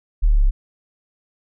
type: linear sweep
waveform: sine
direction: down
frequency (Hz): 39.22 to 32.7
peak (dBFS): -11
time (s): 0.22-0.51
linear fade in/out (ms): 20
effects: none